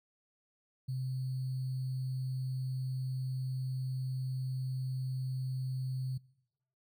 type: tone with sample-and-hold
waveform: sine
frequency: 130 Hz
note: C3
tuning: 11 cents flat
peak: -33 dBFS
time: 0.88-6.18 s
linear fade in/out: 10 ms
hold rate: 4410 Hz
effects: noise-tail reverb RT60 0.9 s tail -24 dB re dry